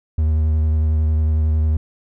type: tone with vibrato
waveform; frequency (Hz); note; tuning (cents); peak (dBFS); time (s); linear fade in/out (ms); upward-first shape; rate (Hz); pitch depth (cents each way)
triangle; 77.78; D#2; 0; -12; 0.18-1.77; 5; sine; 11; 24
effects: none